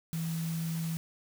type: tone in noise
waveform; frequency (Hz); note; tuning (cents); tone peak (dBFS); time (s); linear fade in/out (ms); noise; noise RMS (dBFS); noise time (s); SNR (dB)
sine; 163.7; E3; -12; -31; 0.13-0.97; 0; white; -45; 0.13-0.97; +11
effects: none